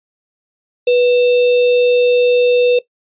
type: tone with sample-and-hold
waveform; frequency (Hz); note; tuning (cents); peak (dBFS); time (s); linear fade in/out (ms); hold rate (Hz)
sine; 491.1; B4; -10; -8; 0.87-2.79; 5; 3150
effects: noise-tail reverb RT60 0.1 s tail -17 dB re dry + resampled to 8000 Hz